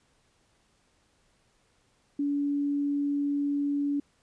sine tone, 285.8 Hz, D4, 47 cents flat, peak -25 dBFS, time 2.19-4 s, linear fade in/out 5 ms, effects pink hiss -68 dBFS RMS until 4.22 s + resampled to 22050 Hz

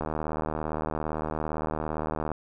click train, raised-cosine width 1 ms, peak -16 dBFS, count 180, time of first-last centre 0.01-2.317 s, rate 77.6 Hz, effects none

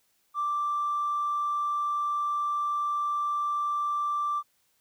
triangle tone with tanh clipping, 1174.7 Hz, D6, in tune, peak -25 dBFS, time 0.34-4.43 s, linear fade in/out 50 ms, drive 1 dB, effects white hiss -70 dBFS RMS until 4.8 s

